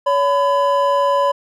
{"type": "tone pair together", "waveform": "triangle", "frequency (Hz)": [564, 1005], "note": ["C#5", "B5"], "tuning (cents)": [30, 30], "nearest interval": "minor seventh", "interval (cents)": 1000, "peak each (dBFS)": -14, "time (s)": [0.06, 1.32], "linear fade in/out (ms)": 10, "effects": []}